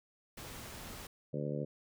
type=noise; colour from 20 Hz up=pink; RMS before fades=-47 dBFS; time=0.37-1.07 s; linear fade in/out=5 ms
type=harmonic tone; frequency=73.2 Hz; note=D2; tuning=5 cents flat; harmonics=2 / 3 / 4 / 5 / 6 / 7 / 8; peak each=-38 / -42 / -44 / -45 / -44 / -42 / -46 dBFS; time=1.33-1.65 s; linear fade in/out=10 ms
effects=none